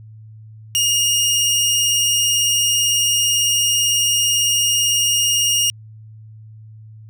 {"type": "tone", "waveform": "20% pulse", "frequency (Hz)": 2847, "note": "F7", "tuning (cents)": 33, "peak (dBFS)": -10, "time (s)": [0.75, 5.7], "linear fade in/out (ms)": 0, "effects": ["added 109 Hz sine -37 dBFS peak until 7.09 s"]}